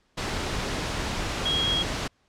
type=tone in noise; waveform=sine; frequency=3283 Hz; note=G#7; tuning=21 cents flat; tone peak=-23 dBFS; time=1.45-1.83 s; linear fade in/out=10 ms; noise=pink; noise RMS=-29 dBFS; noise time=0.17-2.08 s; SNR=+3 dB; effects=pink hiss -67 dBFS RMS until 2.28 s + low-pass 6000 Hz 12 dB/octave

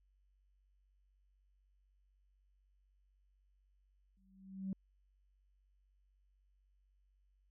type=tone with exponential growth; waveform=sine; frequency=191.6 Hz; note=G3; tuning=39 cents flat; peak=-34 dBFS; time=4.17-4.73 s; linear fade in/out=2 ms; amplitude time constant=120 ms; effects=tanh soft clip ceiling -32 dBFS + added 48 Hz sine -70 dBFS peak until 7.5 s

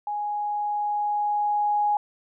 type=tone with level ramp; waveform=sine; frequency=830.6 Hz; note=G#5; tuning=in tune; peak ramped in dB=-26 to -19 dBFS; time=0.07-1.97 s; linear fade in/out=2 ms; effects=none

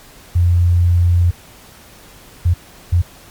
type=tone bursts at uneven times; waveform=sine; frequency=87.31 Hz; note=F2; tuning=in tune; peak=-9 dBFS; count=3; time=0.35-1.31 / 2.45-2.54 / 2.92-3.02 s; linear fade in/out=10 ms; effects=pink hiss -42 dBFS RMS until 3.3 s + MP3 96 kbps

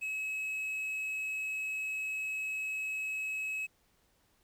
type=tone with quantisation; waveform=triangle; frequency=2570 Hz; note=E7; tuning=45 cents flat; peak=-32 dBFS; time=0.01-3.67 s; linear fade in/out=20 ms; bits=10; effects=pink hiss -71 dBFS RMS until 4.43 s

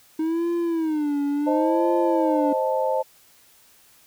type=tone with vibrato; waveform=triangle; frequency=312.6 Hz; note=D#4; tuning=8 cents sharp; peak=-19 dBFS; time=0.19-2.53 s; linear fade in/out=5 ms; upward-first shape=sine; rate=0.71 Hz; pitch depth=160 cents each way
type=chord; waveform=sine; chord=A diminished; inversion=first; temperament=equal; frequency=523.3 / 622.3 / 880 Hz; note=C5 / Eb5 / A5; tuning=0 / 0 / 0 cents; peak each=-23 / -26 / -25 dBFS; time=1.46-3.03 s; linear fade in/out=20 ms
effects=white hiss -55 dBFS RMS until 4.06 s

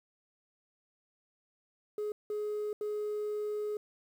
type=tone bursts at uneven times; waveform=sine; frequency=420.4 Hz; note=G#4; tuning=21 cents sharp; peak=-30 dBFS; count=3; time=1.98-2.12 / 2.3-2.73 / 2.81-3.77 s; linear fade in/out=2 ms; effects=tanh soft clip ceiling -31 dBFS + 10-bit

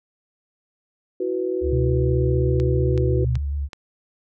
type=chord; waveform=sine; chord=E suspended second; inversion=none; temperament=equal; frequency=329.6 / 370 / 493.9 Hz; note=E4 / F#4 / B4; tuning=0 / 0 / 0 cents; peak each=-29 / -23 / -28 dBFS; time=1.2-3.25 s; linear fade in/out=5 ms
type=tone with vibrato; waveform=sine; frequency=71.2 Hz; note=C#2; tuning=47 cents sharp; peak=-22 dBFS; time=1.61-3.69 s; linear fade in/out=50 ms; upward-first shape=square; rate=6.8 Hz; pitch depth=24 cents each way
type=tone with pitch glide; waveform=sine; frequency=126.6 to 122.92 Hz; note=B2 to B2; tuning=+43 to -8 cents; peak=-20 dBFS; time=1.72-3.38 s; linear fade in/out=10 ms; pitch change=-51 cents; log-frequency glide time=2.87-3.1 s
type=click train; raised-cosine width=0.2 ms; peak=-19 dBFS; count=4; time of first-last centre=2.6-3.732 s; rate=2.65 Hz
effects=none

